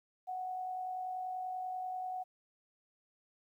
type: tone with amplitude modulation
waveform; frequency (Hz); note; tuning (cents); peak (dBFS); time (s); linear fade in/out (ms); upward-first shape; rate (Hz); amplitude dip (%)
sine; 740; F#5; 0; -35; 0.27-2.24; 20; sine; 50.3; 35
effects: 12-bit